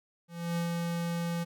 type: tone with ADSR envelope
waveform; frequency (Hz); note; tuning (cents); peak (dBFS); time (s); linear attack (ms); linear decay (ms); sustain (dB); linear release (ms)
square; 170.2; F3; -44; -29; 0.28-1.45; 290; 110; -2; 24
effects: none